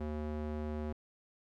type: tone with band-pass filter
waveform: square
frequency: 75.8 Hz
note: D#2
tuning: 45 cents flat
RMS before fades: -38 dBFS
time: 0-0.93 s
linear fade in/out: 10 ms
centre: 330 Hz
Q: 0.62
effects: none